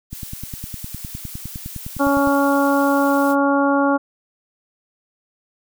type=noise; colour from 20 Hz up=blue; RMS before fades=-35 dBFS; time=0.1-3.36 s; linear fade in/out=50 ms
type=click train; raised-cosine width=5 ms; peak=-18 dBFS; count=22; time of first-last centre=0.13-2.273 s; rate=9.8 Hz
type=harmonic tone; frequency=280 Hz; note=C#4; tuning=18 cents sharp; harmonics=1 / 2 / 3 / 4 / 5; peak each=-17 / -20 / -22 / -23 / -24 dBFS; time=1.99-3.98 s; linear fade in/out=20 ms
effects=none